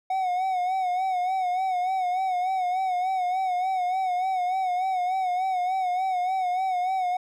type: tone with vibrato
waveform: triangle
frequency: 740 Hz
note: F#5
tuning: in tune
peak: -21 dBFS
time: 0.1-7.17 s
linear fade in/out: 5 ms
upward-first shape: sine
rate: 3.4 Hz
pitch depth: 61 cents each way
effects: none